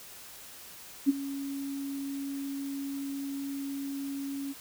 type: tone with ADSR envelope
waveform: sine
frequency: 277.2 Hz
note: C#4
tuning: in tune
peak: -17 dBFS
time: 1.06-4.54 s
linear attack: 31 ms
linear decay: 25 ms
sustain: -16 dB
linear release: 31 ms
effects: white hiss -48 dBFS RMS until 4.6 s